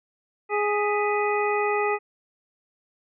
harmonic tone with a mistuned harmonic, 415.3 Hz, G#4, in tune, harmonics 1 / 2 / 3 / 5 / 6, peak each -24 / -27 / -29 / -31 / -32 dBFS, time 0.49-1.99 s, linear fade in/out 50 ms, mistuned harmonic 5, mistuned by -76 cents, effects none

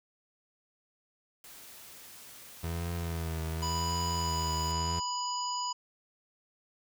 white noise, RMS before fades -50 dBFS, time 1.44-4.72 s, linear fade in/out 2 ms
30% pulse tone with vibrato, 82.8 Hz, E2, 8 cents sharp, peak -30 dBFS, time 2.63-5 s, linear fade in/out 10 ms, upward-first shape triangle, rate 0.91 Hz, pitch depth 68 cents each way
harmonic tone, 987 Hz, B5, 1 cent flat, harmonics 1 / 3 / 5 / 7, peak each -33 / -43 / -38 / -40 dBFS, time 3.62-5.73 s, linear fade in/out 10 ms
effects none

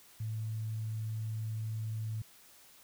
sine tone, 110 Hz, A2, in tune, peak -34 dBFS, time 0.2-2.22 s, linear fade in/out 5 ms, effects white hiss -59 dBFS RMS until 2.83 s

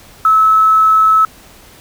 sine tone with quantisation, 1299 Hz, E6, 26 cents flat, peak -6 dBFS, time 0.25-1.25 s, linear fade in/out 2 ms, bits 6, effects pink hiss -41 dBFS RMS until 1.8 s

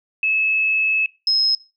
sine tone pair in turn, 2595 / 5144 Hz, E7 / E8, -28 / -43 cents, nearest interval octave, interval 1185 cents, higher second, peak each -16 / -14 dBFS, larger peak second, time 0.23-1.06 / 1.27-1.55 s, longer first, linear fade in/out 2 ms, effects noise-tail reverb RT60 0.3 s tail -21 dB re dry

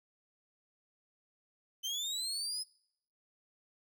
30% pulse linear sweep, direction up, 3058 to 5130 Hz, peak -32 dBFS, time 1.83-2.64 s, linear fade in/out 20 ms, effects noise-tail reverb RT60 0.7 s tail -24 dB re dry

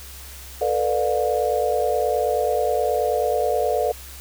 sine chord, B half-diminished seventh, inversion third, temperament just, 444.5 / 493.9 / 592.7 / 711.2 Hz, A4 / B4 / D5 / F5, +18 / 0 / +16 / +31 cents, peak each -24 dBFS, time 0.61-3.92 s, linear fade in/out 5 ms, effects added 66 Hz sine -40 dBFS peak until 4.2 s + white hiss -41 dBFS RMS until 4.2 s

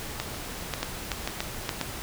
two click trains, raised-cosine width 0.2 ms, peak -11 / -10 dBFS, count 4 / 4, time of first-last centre 0.2-1.813 / 0.83-1.692 s, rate 1.86 / 3.48 Hz, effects pink hiss -37 dBFS RMS until 2.02 s

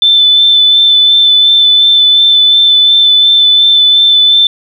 sine tone with vibrato, 3524 Hz, A7, 2 cents sharp, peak -3 dBFS, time 0.02-4.47 s, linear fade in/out 2 ms, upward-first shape sine, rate 2.8 Hz, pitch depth 14 cents each way, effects 7-bit

